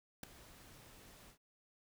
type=noise with ADSR envelope; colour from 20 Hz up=pink; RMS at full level=-40 dBFS; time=0.23-1.38 s; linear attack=5 ms; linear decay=4 ms; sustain=-19 dB; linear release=96 ms; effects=none